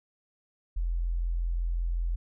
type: tone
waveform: sine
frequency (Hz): 42.72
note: F1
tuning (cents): -37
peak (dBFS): -26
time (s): 0.76-2.16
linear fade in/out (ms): 10
effects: none